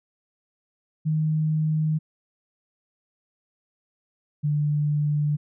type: tone pair in turn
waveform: sine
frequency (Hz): 155.56 / 148.19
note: D#3 / D3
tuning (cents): 0 / +16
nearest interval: minor second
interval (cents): 84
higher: first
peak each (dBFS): -20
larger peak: neither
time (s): 1.05-1.99 / 4.43-5.37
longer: neither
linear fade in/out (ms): 20
effects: none